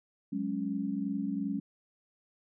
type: chord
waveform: sine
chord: F# suspended second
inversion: none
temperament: equal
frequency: 185 / 207.7 / 277.2 Hz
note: F#3 / G#3 / C#4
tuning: 0 / 0 / 0 cents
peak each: -37 / -34 / -34 dBFS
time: 0.32-1.6 s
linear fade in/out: 10 ms
effects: none